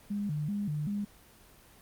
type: tone with vibrato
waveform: sine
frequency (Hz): 174.7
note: F3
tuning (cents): +1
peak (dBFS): -30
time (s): 0.1-1.05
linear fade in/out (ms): 10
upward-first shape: square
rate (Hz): 2.6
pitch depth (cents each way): 270
effects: pink hiss -57 dBFS RMS until 1.81 s + Opus 24 kbps